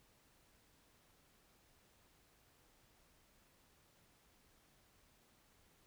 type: silence
effects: pink hiss -71 dBFS RMS until 5.86 s